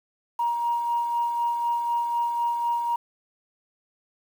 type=tone with tremolo; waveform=sine; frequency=945 Hz; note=A#5; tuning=23 cents sharp; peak=-20 dBFS; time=0.39-2.96 s; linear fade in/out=5 ms; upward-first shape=sine; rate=4 Hz; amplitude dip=40%; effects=tanh soft clip ceiling -17 dBFS + 8-bit